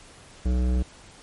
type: tone with hard clipping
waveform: sine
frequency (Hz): 62.1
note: B1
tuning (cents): +10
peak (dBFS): -22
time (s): 0.45-0.83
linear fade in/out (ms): 10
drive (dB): 14
effects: pink hiss -49 dBFS RMS until 1.22 s + MP3 48 kbps